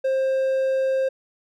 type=tone; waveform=triangle; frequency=530 Hz; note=C5; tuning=22 cents sharp; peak=-17 dBFS; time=0.04-1.09 s; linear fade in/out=10 ms; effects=none